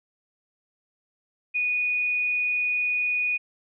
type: tone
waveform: sine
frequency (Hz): 2469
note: D#7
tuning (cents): -14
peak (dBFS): -22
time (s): 1.54-3.38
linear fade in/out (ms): 20
effects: none